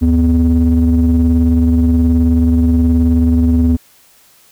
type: ring-modulated tone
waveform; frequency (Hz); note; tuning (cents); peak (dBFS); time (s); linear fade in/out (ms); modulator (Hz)
triangle; 85.7; F2; -32; -3; 0.01-3.77; 20; 162
effects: white hiss -48 dBFS RMS until 4.51 s